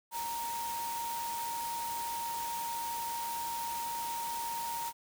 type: tone in noise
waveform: sine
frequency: 932.3 Hz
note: A#5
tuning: in tune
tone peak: -35 dBFS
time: 0.11-4.93 s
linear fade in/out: 50 ms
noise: white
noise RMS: -42 dBFS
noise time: 0.11-4.93 s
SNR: +4 dB
effects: none